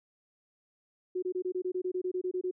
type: tone bursts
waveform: sine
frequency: 366 Hz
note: F#4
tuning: 19 cents flat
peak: -29 dBFS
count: 14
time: 1.15-2.512 s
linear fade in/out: 10 ms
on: 75 ms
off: 24 ms
effects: none